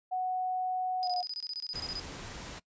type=tone with pitch glide; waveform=sine; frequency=740 to 724.8 Hz; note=F#5 to F#5; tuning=0 to -36 cents; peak=-29 dBFS; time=0.11-1.23 s; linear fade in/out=20 ms; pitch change=-36 cents; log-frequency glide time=1.03-1.1 s
type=tone bursts; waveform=sine; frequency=4978 Hz; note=D#8; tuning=in tune; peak=-34 dBFS; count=15; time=1.03-1.997 s; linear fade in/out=0 ms; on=43 ms; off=23 ms
type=noise; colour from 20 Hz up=pink; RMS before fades=-43 dBFS; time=1.73-2.6 s; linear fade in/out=20 ms
effects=noise-tail reverb RT60 0.1 s tail -21 dB re dry + resampled to 16000 Hz